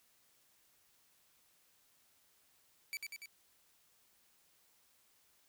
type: tone with echo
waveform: sawtooth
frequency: 2306 Hz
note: D7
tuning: 32 cents flat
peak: -35 dBFS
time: 2.93-2.97 s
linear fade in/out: 0 ms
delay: 96 ms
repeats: 3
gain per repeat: -3 dB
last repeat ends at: 3.258 s
effects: white hiss -71 dBFS RMS until 5.48 s